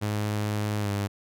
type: tone with pitch glide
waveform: sawtooth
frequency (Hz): 105.1 to 100.99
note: G#2 to G#2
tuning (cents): +21 to -48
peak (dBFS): -22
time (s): 0.01-1.08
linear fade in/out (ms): 20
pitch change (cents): -69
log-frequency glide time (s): 0.8-0.89
effects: none